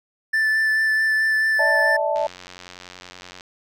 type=tone with vibrato; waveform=triangle; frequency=1760 Hz; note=A6; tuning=in tune; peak=-15 dBFS; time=0.33-1.97 s; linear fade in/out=10 ms; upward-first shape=sine; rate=4.6 Hz; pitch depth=11 cents each way
type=chord; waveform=sine; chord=D suspended second; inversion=none; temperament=equal with one note detuned; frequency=587.3 / 646.4 / 880 Hz; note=D5 / E5 / A5; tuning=0 / -34 / 0 cents; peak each=-23 / -23 / -24 dBFS; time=1.59-2.27 s; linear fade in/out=5 ms
type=click train; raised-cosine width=0.2 ms; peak=-21 dBFS; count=114; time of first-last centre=2.16-3.409 s; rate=90.5 Hz
effects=none